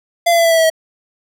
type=tone with pitch steps; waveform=square; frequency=686 / 678.5 / 671.1 / 663.8 / 656.5 / 649.4 / 642.3 Hz; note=F5 / E5 / E5 / E5 / E5 / E5 / E5; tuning=-31 / +50 / +31 / +12 / -7 / -26 / -45 cents; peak=-10 dBFS; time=0.26-0.701 s; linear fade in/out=10 ms; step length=63 ms; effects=none